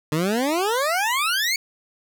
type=exponential sweep; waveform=20% pulse; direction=up; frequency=146.83 to 2273 Hz; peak=-15 dBFS; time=0.12-1.56 s; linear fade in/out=2 ms; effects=none